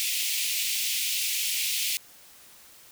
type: high-pass noise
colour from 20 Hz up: pink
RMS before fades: -28 dBFS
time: 0-1.97 s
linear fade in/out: 0 ms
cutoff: 2300 Hz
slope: 48 dB/octave
effects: white hiss -52 dBFS RMS until 2.91 s